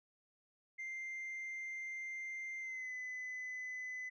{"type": "tone with pitch glide", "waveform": "sine", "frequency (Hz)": [2093, 2012], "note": ["C7", "B6"], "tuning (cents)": [0, 32], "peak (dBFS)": -39, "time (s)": [0.78, 4.1], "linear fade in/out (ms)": 20, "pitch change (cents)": -68, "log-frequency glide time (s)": [2.59, 2.93], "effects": ["tanh soft clip ceiling -40 dBFS"]}